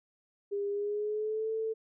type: tone with pitch glide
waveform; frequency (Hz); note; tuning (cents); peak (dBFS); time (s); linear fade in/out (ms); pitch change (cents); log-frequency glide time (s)
sine; 403.9 to 443; G#4 to A4; -48 to +12; -30; 0.51-1.74; 20; +160; 0.69-1.51
effects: none